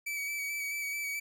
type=tone with vibrato; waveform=45% pulse; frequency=2289 Hz; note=D7; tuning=45 cents flat; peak=-33 dBFS; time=0.06-1.2 s; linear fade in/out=10 ms; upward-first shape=square; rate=4.6 Hz; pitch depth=20 cents each way; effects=none